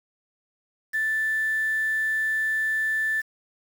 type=tone with quantisation; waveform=sine; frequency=1760 Hz; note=A6; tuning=in tune; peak=-22 dBFS; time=0.93-3.22 s; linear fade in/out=20 ms; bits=7; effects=none